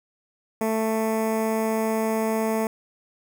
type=tone with notch filter; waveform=15% pulse; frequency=221.1 Hz; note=A3; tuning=9 cents sharp; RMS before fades=-24 dBFS; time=0.61-2.67 s; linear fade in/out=2 ms; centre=3900 Hz; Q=0.53; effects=none